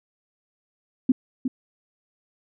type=tone with echo; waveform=sine; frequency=257.1 Hz; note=C4; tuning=30 cents flat; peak=-13 dBFS; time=1.09-1.12 s; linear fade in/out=5 ms; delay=360 ms; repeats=1; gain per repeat=-8 dB; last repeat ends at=1.48 s; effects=none